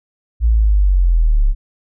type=linear sweep; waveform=sine; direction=down; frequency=58.27 to 32.97 Hz; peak=-9 dBFS; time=0.4-1.55 s; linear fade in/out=50 ms; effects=none